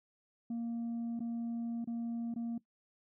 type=tone with dropouts; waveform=sine; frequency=233.1 Hz; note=A#3; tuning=in tune; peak=-32 dBFS; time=0.5-2.58 s; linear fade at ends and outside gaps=5 ms; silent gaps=1.194-1.203 / 1.845-1.873 / 2.341-2.36 s; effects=noise-tail reverb RT60 0.1 s tail -19 dB re dry + tanh soft clip ceiling -34 dBFS